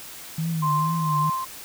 sine tone with vibrato, 157.9 Hz, D#3, 26 cents sharp, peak -23 dBFS, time 0.38-1.3 s, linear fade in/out 5 ms, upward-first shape triangle, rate 2.2 Hz, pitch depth 100 cents each way
sine tone with tremolo, 1046.5 Hz, C6, in tune, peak -20 dBFS, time 0.62-1.45 s, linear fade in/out 10 ms, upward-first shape sine, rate 2.1 Hz, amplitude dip 55%
effects white hiss -40 dBFS RMS until 1.64 s

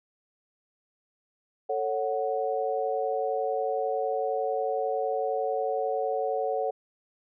sine chord, F# minor, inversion first, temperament just, 444 / 555 / 740 Hz, A4 / C#5 / F#5, +16 / +2 / 0 cents, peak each -30 dBFS, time 1.69-6.71 s, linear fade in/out 10 ms, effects none

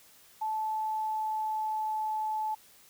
sine tone with pitch glide, 871 to 865.5 Hz, A5 to A5, -18 to -29 cents, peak -29 dBFS, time 0.41-2.55 s, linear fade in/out 10 ms, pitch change -11 cents, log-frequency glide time 0.51-2.11 s, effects white hiss -58 dBFS RMS until 2.89 s

